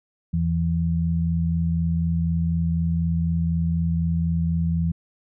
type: tone pair together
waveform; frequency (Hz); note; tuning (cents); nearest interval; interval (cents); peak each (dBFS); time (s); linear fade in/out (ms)
sine; 82.87 / 166.9; E2 / E3; +10 / +22; octave; 1212; -24 / -21; 0.33-4.92; 10
effects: none